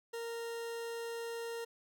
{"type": "tone", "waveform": "40% pulse", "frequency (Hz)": 463.8, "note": "A#4", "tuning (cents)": -9, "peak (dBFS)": -38, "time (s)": [0.13, 1.65], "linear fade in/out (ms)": 10, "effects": []}